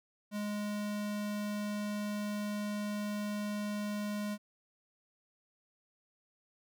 square tone, 207.7 Hz, G#3, in tune, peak -35 dBFS, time 0.31-4.38 s, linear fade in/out 50 ms, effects none

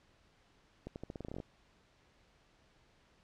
accelerating click train, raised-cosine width 2 ms, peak -29 dBFS, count 13, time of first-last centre 0.87-1.402 s, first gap 89 ms, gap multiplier 0.86, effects pink hiss -68 dBFS RMS until 3.23 s + low-pass 5000 Hz 12 dB/octave

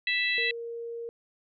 harmonic tone, 659.3 Hz, E5, in tune, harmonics 3 / 4 / 5 / 6, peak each -28 / -29 / -37 / -32 dBFS, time 0.07-0.51 s, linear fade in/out 2 ms
sine tone, 466.2 Hz, A#4, in tune, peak -34 dBFS, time 0.38-1.09 s, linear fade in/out 0 ms
effects none

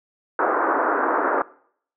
white band-pass noise, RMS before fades -21 dBFS, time 0.39-1.42 s, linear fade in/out 2 ms, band 280 to 1500 Hz, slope 48 dB/octave, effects noise-tail reverb RT60 0.6 s tail -21 dB re dry

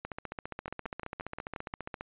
two click trains, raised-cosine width 0.5 ms, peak -22 / -23 dBFS, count 30 / 7, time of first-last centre 0.05-2.009 / 0.68-1.738 s, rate 14.8 / 5.67 Hz, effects resampled to 8000 Hz

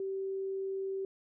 sine tone, 386.4 Hz, G4, 25 cents flat, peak -33 dBFS, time 0-1.05 s, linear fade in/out 2 ms, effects none

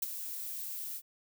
violet noise with ADSR envelope, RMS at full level -30 dBFS, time 0.02-1.02 s, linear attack 8 ms, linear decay 19 ms, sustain -10 dB, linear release 57 ms, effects none

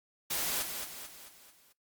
white noise with echo, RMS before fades -33 dBFS, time 0.3-0.63 s, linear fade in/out 10 ms, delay 220 ms, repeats 5, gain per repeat -6 dB, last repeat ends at 1.73 s, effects noise-tail reverb RT60 0.2 s tail -24 dB re dry + Opus 48 kbps

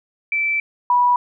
sine tone pair in turn, 2326 / 978 Hz, D7 / B5, -17 / -17 cents, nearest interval octave + minor third, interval 1500 cents, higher first, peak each -17 / -12 dBFS, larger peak second, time 0.32-0.6 / 0.9-1.16 s, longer first, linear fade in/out 2 ms, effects none

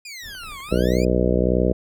20% pulse exponential two-way sweep, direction down then up, 2489 to 1046.5 to 2489 Hz, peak -29 dBFS, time 0.05-1.05 s, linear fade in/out 5 ms, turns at 0.6 s
brown noise with tremolo, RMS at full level -42 dBFS, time 0.21-0.99 s, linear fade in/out 50 ms, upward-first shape sine, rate 4.2 Hz, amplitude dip 65%
click train, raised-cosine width 0.5 ms, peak -32 dBFS, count 5, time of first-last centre 0.35-0.689 s, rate 11.8 Hz
harmonic tone, 61.74 Hz, B1, in tune, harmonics 1 / 2 / 3 / 4 / 5 / 6 / 7 / 8 / 9 / 10, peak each -23 / -28 / -23 / -27 / -27 / -25 / -26 / -24 / -29 / -28 dBFS, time 0.71-1.73 s, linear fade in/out 10 ms
effects none

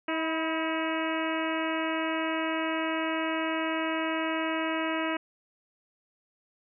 harmonic tone with a mistuned harmonic, 320.3 Hz, E4, 50 cents flat, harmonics 1 / 2 / 3 / 4 / 5 / 6 / 7 / 8 / 9, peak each -31 / -34 / -36 / -37 / -38 / -39 / -39 / -40 / -41 dBFS, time 0.08-5.17 s, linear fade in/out 5 ms, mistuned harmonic 3, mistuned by +39 cents, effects none

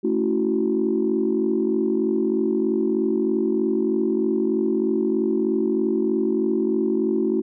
sine chord, F# minor seventh, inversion first, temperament equal with one note detuned, 220 / 277.2 / 329.6 / 372.8 Hz, A3 / C#4 / E4 / F#4, 0 / 0 / 0 / +13 cents, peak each -24 / -27 / -23 / -22 dBFS, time 0.03-7.42 s, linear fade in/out 20 ms, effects tanh soft clip ceiling -10 dBFS

